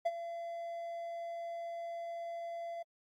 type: tone with ADSR envelope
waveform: triangle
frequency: 679 Hz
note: F5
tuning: 49 cents flat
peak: -25 dBFS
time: 0.05-2.83 s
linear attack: 13 ms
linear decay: 40 ms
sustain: -12 dB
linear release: 10 ms
effects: AAC 64 kbps